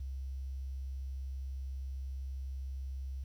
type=tone with quantisation; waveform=sine; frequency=66.3 Hz; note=C2; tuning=23 cents sharp; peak=-37 dBFS; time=0-3.24 s; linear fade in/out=5 ms; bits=11; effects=none